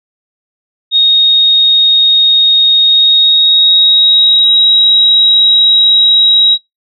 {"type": "tone with pitch glide", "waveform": "sine", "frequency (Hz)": [3729, 3834], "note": ["A#7", "A#7"], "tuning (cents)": [0, 48], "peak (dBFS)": -4, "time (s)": [0.91, 6.58], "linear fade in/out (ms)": 50, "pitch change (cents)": 48, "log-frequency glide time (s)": [2.83, 4.66], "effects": ["noise-tail reverb RT60 0.2 s tail -26 dB re dry"]}